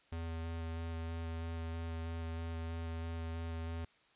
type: tone with vibrato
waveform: square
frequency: 82.41 Hz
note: E2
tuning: in tune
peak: -39 dBFS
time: 0.12-3.85 s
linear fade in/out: 5 ms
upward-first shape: square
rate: 3.1 Hz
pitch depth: 9 cents each way
effects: white hiss -68 dBFS RMS until 4.15 s + resampled to 8000 Hz